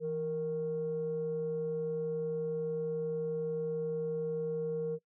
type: tone pair together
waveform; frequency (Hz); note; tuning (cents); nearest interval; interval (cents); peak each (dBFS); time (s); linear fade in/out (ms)
sine; 164.4 / 465.6; E3 / A#4; -4 / -2; octave + tritone; 1802; -39 / -31; 0-4.99; 50
effects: noise-tail reverb RT60 0.1 s tail -22 dB re dry + tanh soft clip ceiling -26 dBFS